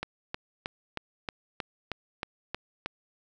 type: click train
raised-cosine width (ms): 0.3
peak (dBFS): -16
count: 10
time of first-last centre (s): 0.03-2.86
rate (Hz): 3.18
effects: none